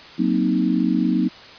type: chord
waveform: sine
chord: C half-diminished seventh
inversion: second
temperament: equal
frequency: 185 / 233.1 / 261.6 / 311.1 Hz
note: Gb3 / Bb3 / C4 / Eb4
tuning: 0 / 0 / 0 / 0 cents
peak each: -22 dBFS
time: 0.18-1.29 s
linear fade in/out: 20 ms
effects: white hiss -41 dBFS RMS until 1.58 s + resampled to 11025 Hz